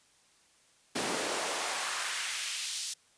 pink noise with high-pass filter sweep, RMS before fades -34 dBFS, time 0.95-2.94 s, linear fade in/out 10 ms, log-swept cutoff 250 to 4900 Hz, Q 1.2, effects white hiss -65 dBFS RMS until 3.17 s + resampled to 22050 Hz

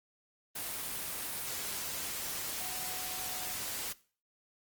sine tone in noise, 740 Hz, F#5, in tune, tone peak -47 dBFS, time 2.6-3.53 s, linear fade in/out 10 ms, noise white, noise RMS -38 dBFS, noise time 0.55-3.93 s, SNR -12 dB, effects noise-tail reverb RT60 0.4 s tail -19 dB re dry + Opus 24 kbps

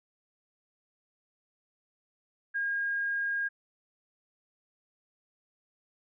sine tone, 1624 Hz, G#6, 39 cents flat, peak -28 dBFS, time 2.54-3.49 s, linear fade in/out 20 ms, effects none

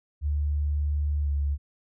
sine tone with pitch glide, 73.42 to 71.41 Hz, D2 to D2, 0 to -48 cents, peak -23 dBFS, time 0.21-1.58 s, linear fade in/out 50 ms, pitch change -48 cents, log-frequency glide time 1.22-1.29 s, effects none

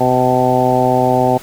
harmonic tone with a mistuned harmonic, 127.1 Hz, C3, 50 cents flat, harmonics 1 / 2 / 3 / 4 / 5 / 6 / 7, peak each -20 / -18 / -19 / -19 / -17 / -16 / -19 dBFS, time 0-1.38 s, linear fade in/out 10 ms, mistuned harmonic 7, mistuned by -21 cents, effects pink hiss -36 dBFS RMS until 1.42 s

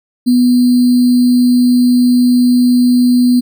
sine tone with sample-and-hold, 246.9 Hz, B3, in tune, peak -6 dBFS, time 0.26-3.41 s, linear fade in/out 20 ms, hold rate 4410 Hz, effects none

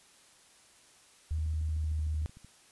sine tone with pitch glide, 78.2 to 77.08 Hz, D#2 to D#2, +9 to -16 cents, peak -29 dBFS, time 1.31-2.26 s, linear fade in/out 0 ms, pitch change -25 cents, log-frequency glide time 1.68-2 s
click train, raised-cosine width 5 ms, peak -39 dBFS, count 16, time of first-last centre 1.31-2.446 s, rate 13.2 Hz
effects white hiss -60 dBFS RMS until 2.71 s + resampled to 24000 Hz

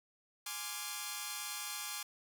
5% pulse chord, D half-diminished seventh, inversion second, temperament equal, 830.6 / 1046.5 / 1174.7 / 1396.9 Hz, Ab5 / C6 / D6 / F6, 0 / 0 / 0 / 0 cents, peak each -33 / -34 / -32 / -35 dBFS, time 0.46-2.03 s, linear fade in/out 5 ms, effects none

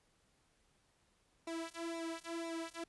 sawtooth tone with flanger, 332 Hz, E4, 12 cents sharp, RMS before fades -43 dBFS, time 1.47-2.84 s, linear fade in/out 5 ms, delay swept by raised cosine 0.63 to 3.03 ms, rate 2 Hz, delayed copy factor -1, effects pink hiss -74 dBFS RMS until 2.88 s + resampled to 24000 Hz

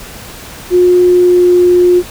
sine tone with pitch glide, 358.8 to 356.5 Hz, F4 to F4, +47 to +36 cents, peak -4 dBFS, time 0.7-2.03 s, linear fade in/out 50 ms, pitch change -11 cents, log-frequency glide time 1.02-1.49 s, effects pink hiss -30 dBFS RMS until 2.1 s

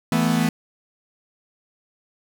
45% pulse chord, E suspended fourth, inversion none, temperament equal, 164.81 / 220 / 246.9 Hz, E3 / A3 / B3, 0 / 0 / 0 cents, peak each -22 dBFS, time 0.12-0.49 s, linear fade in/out 2 ms, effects 9-bit

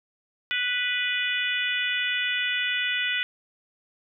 harmonic tone, 493.5 Hz, B4, 1 cent flat, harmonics 3 / 4 / 5 / 6 / 7, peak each -30 / -29 / -30 / -30 / -33 dBFS, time 0.51-3.23 s, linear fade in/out 0 ms, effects none

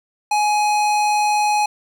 square tone, 838 Hz, G#5, 15 cents sharp, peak -16 dBFS, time 0.31-1.66 s, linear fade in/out 5 ms, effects low-pass 10000 Hz 12 dB/octave + 7-bit

